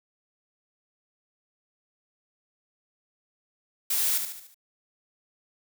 blue noise with echo, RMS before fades -26 dBFS, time 3.9-4.18 s, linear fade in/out 5 ms, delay 73 ms, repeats 5, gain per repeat -6 dB, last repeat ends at 4.545 s, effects none

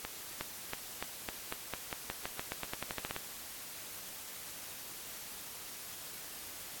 accelerating click train, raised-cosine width 0.3 ms, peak -20 dBFS, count 20, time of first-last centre 0.05-3.164 s, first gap 360 ms, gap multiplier 0.9, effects white hiss -46 dBFS RMS until 6.8 s + AAC 64 kbps

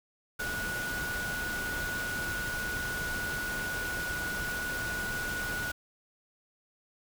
sine tone in noise, 1462 Hz, F#6, 21 cents flat, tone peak -33 dBFS, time 0.39-5.72 s, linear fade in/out 10 ms, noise pink, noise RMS -38 dBFS, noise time 0.39-5.72 s, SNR +2 dB, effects none

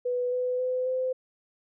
sine tone with pitch steps, 493.9 / 500.5 / 507.2 / 514 Hz, B4 / B4 / B4 / C5, 0 / +23 / +46 / -31 cents, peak -25 dBFS, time 0.05-1.13 s, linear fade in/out 10 ms, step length 270 ms, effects none

